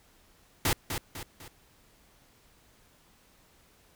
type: noise with echo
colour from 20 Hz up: pink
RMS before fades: -26 dBFS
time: 0.65-0.73 s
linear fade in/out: 2 ms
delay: 250 ms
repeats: 3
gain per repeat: -7 dB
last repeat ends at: 1.48 s
effects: pink hiss -62 dBFS RMS until 3.95 s